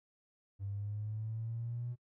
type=linear sweep; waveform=triangle; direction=up; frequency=98 to 122.5 Hz; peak=-33 dBFS; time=0.59-1.96 s; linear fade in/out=50 ms; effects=noise-tail reverb RT60 0.1 s tail -23 dB re dry + tanh soft clip ceiling -34 dBFS